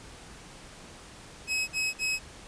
sawtooth tone bursts, 2557 Hz, D#7, 47 cents sharp, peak -23 dBFS, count 3, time 1.47-2.194 s, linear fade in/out 50 ms, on 210 ms, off 47 ms, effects pink hiss -48 dBFS RMS until 2.47 s + resampled to 22050 Hz

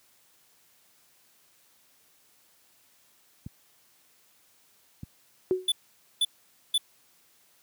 clicks, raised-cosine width 5 ms, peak -24 dBFS, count 2, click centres 3.464 / 5.033 s
sine tone with exponential decay, 370.5 Hz, F#4, 2 cents sharp, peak -18 dBFS, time 5.51-5.71 s, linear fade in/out 0 ms, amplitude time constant 42 ms
square tone bursts, 3480 Hz, A7, 20 cents flat, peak -22 dBFS, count 3, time 5.68-6.78 s, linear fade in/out 5 ms, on 40 ms, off 490 ms
effects white hiss -63 dBFS RMS until 7.62 s + high-pass 80 Hz 12 dB/octave

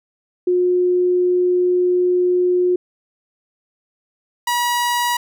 sine / sawtooth tone pair in turn, 359.7 / 964.2 Hz, F#4 / B5, -49 / -42 cents, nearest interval octave + perfect fourth, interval 1707 cents, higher second, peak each -13 / -13 dBFS, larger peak neither, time 0.47-2.76 / 4.47-5.17 s, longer first, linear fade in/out 5 ms, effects none

